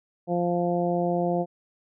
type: harmonic tone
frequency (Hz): 174.61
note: F3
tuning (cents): 0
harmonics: 1 / 2 / 3 / 4 / 5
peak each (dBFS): -27 / -28 / -28 / -28 / -40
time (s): 0.27-1.46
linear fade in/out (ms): 50
effects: none